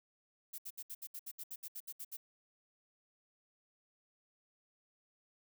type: noise bursts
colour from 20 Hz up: violet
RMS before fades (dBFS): -45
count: 14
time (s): 0.53-2.17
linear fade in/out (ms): 10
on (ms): 54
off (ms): 68
effects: none